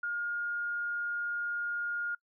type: tone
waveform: sine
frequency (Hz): 1421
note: F6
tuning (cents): +30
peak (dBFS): -31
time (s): 0.03-2.15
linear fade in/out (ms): 5
effects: noise-tail reverb RT60 0.1 s tail -26 dB re dry